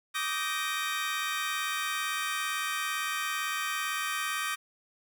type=chord; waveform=25% pulse; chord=Eb major seventh; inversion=third; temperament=just; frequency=1166.7 / 1244.5 / 1555.6 / 1866.8 Hz; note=D6 / Eb6 / G6 / Bb6; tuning=-12 / 0 / -14 / +2 cents; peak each=-32 dBFS; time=0.14-4.56 s; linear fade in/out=20 ms; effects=10-bit